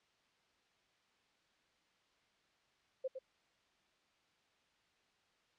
sine tone with echo, 523.3 Hz, C5, in tune, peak -35 dBFS, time 3.04-3.08 s, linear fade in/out 10 ms, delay 110 ms, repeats 1, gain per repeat -7 dB, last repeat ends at 3.19 s, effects white hiss -74 dBFS RMS until 5.58 s + low-pass 4000 Hz 12 dB/octave

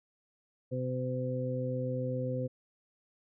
harmonic tone, 127.5 Hz, C3, 44 cents flat, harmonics 1 / 2 / 3 / 4, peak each -34 / -38 / -45 / -35 dBFS, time 0.71-2.48 s, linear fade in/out 20 ms, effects none

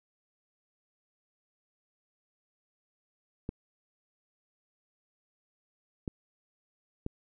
clicks, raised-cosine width 3 ms, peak -21 dBFS, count 3, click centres 3.491 / 6.078 / 7.064 s, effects none

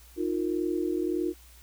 sine tone cluster, 311.9 / 353.5 / 462.1 Hz, D#4 / F4 / A#4, +4 / +21 / -15 cents, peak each -30 / -28 / -37 dBFS, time 0.16-1.34 s, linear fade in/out 50 ms, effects added 60 Hz sine -52 dBFS peak until 1.62 s + white hiss -56 dBFS RMS until 1.62 s

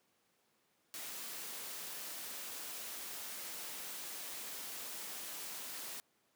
white noise, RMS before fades -45 dBFS, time 0.94-6 s, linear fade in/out 0 ms, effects pink hiss -75 dBFS RMS until 6.35 s + high-pass 200 Hz 12 dB/octave

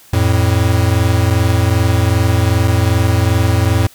square tone pair together, 87.73 / 110.3 Hz, F2 / A2, +8 / +5 cents, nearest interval major third, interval 397 cents, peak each -14 dBFS, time 0.13-3.87 s, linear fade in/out 5 ms, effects white hiss -44 dBFS RMS until 3.94 s

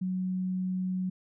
sine tone, 185 Hz, F#3, in tune, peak -28 dBFS, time 0.01-1.1 s, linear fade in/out 10 ms, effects none

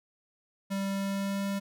square tone with pitch glide, 196 to 197.93 Hz, G3 to G3, 0 to +17 cents, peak -30 dBFS, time 0.7-1.6 s, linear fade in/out 20 ms, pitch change +17 cents, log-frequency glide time 0.89-1.46 s, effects none

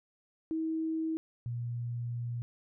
sine tone pair in turn, 320.8 / 119.4 Hz, E4 / A#2, -47 / +42 cents, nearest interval octave + perfect fourth, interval 1711 cents, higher first, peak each -30 / -33 dBFS, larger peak first, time 0.51-1.17 / 1.46-2.42 s, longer second, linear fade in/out 0 ms, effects none

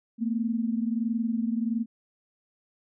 sine tone pair together, 224.2 / 245.6 Hz, A3 / B3, +33 / -9 cents, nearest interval major second, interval 158 cents, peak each -26 / -30 dBFS, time 0.18-1.86 s, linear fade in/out 50 ms, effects none

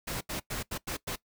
pink noise bursts at uneven times, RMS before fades -35 dBFS, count 6, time 0.07-0.21 / 0.29-0.4 / 0.5-0.63 / 0.71-0.78 / 0.87-0.97 / 1.07-1.16 s, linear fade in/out 10 ms, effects noise-tail reverb RT60 0.1 s tail -19 dB re dry

